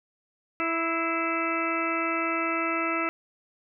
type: harmonic tone with a mistuned harmonic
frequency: 329.6 Hz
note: E4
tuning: in tune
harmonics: 1 / 2 / 3 / 4 / 5 / 6 / 7 / 8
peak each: -31 / -34 / -39 / -29 / -42 / -34 / -36 / -33 dBFS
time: 0.6-3.09 s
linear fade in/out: 0 ms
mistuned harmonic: 6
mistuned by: +53 cents
effects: none